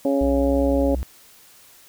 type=harmonic tone; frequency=138.59 Hz; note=C#3; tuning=in tune; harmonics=2 / 3 / 4 / 5 / 6; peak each=-20 / -28 / -21 / -32 / -35 dBFS; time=0.05-0.95 s; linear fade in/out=2 ms
type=tone with pitch glide; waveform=triangle; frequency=61.74 to 63.77 Hz; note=B1 to C2; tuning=0 to -44 cents; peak=-21 dBFS; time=0.21-1.03 s; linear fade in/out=0 ms; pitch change=+56 cents; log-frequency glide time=0.43-0.51 s
effects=white hiss -50 dBFS RMS until 1.88 s